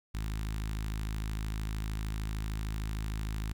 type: tone with notch filter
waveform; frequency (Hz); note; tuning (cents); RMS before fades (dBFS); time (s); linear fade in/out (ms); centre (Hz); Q
sawtooth; 53.2; G#1; +42; -35; 0.14-3.53; 10; 530; 0.52
effects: 11-bit